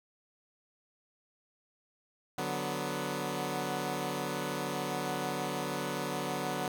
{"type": "chord", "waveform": "10% pulse", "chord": "B minor", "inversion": "first", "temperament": "equal", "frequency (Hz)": [146.83, 185, 246.9], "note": ["D3", "F#3", "B3"], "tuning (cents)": [0, 0, 0], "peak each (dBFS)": -29, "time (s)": [2.38, 6.68], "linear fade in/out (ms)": 2, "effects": []}